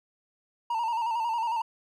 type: tone with vibrato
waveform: triangle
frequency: 920 Hz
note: A#5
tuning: 23 cents flat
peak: -24 dBFS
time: 0.7-1.62 s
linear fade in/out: 5 ms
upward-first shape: square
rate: 11 Hz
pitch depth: 54 cents each way
effects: none